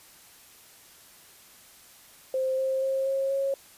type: tone with pitch steps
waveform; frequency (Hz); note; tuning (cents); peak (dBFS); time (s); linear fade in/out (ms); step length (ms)
sine; 523.3 / 529.1 / 534.9 / 540.8 / 546.8; C5 / C5 / C5 / C#5 / C#5; 0 / +19 / +38 / -43 / -24; -24; 2.34-3.54; 2; 240
effects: white hiss -53 dBFS RMS until 3.77 s + resampled to 32000 Hz